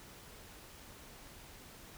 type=silence; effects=pink hiss -54 dBFS RMS until 1.97 s